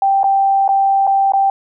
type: tone with dropouts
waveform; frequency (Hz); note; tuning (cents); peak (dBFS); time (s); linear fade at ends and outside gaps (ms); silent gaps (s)
sine; 784; G5; 0; -10; 0.02-1.5; 2; 0.232-0.241 / 0.679-0.689 / 1.069-1.074 / 1.321-1.335
effects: none